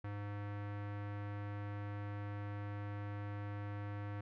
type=tone with low-pass filter; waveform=square; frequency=102.4 Hz; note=G#2; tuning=24 cents flat; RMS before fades=-43 dBFS; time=0.04-4.21 s; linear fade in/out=5 ms; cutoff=1800 Hz; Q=1.5; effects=none